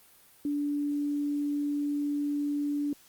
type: tone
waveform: sine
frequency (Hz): 290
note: D4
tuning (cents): -22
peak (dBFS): -27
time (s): 0.45-2.93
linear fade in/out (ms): 2
effects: white hiss -58 dBFS RMS until 3.08 s + Opus 32 kbps